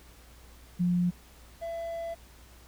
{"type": "tone pair in turn", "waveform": ["sine", "triangle"], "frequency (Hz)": [177, 669.8], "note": ["F3", "E5"], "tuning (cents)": [23, 27], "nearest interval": "octave + major seventh", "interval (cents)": 2304, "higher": "second", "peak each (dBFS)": [-23, -31], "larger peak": "first", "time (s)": [[0.79, 1.11], [1.61, 2.15]], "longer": "second", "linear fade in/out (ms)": 20, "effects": ["added 60 Hz sine -53 dBFS peak until 2.67 s", "pink hiss -56 dBFS RMS until 2.67 s"]}